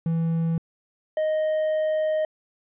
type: tone pair in turn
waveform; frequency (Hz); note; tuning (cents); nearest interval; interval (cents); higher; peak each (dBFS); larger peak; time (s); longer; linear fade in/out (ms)
triangle; 164.81 / 622.2; E3 / D#5; 0 / 0; octave + major seventh; 2300; second; -19; neither; 0.06-0.58 / 1.17-2.25; second; 2
effects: resampled to 8000 Hz